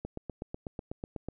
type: click train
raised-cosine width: 2 ms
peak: -23 dBFS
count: 11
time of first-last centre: 0.05-1.286 s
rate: 8.09 Hz
effects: none